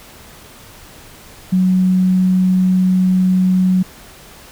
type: tone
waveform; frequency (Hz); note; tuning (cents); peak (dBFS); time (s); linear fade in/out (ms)
sine; 185; F#3; 0; -10; 1.52-3.83; 10
effects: pink hiss -40 dBFS RMS until 4.51 s